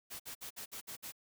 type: noise bursts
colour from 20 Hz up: white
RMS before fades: -45 dBFS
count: 7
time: 0.1-1.122 s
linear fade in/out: 20 ms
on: 98 ms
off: 56 ms
effects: none